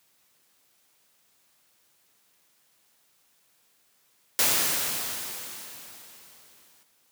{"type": "noise with exponential decay", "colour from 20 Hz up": "white", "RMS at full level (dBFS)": -21, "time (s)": [4.39, 6.83], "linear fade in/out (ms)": 0, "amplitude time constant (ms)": 530, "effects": ["white hiss -66 dBFS RMS until 7.11 s", "high-pass 100 Hz 12 dB/octave"]}